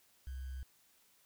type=tone with sample-and-hold; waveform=sine; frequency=65.41 Hz; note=C2; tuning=in tune; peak=-40 dBFS; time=0.27-0.63 s; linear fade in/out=0 ms; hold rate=1575 Hz; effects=white hiss -69 dBFS RMS until 1.25 s